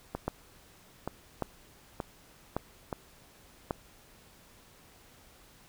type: two click trains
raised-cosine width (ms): 1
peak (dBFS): -19 / -16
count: 4 / 4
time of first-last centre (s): 0.15-2.928 / 0.28-3.709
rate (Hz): 1.08 / 0.875
effects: pink hiss -58 dBFS RMS until 5.68 s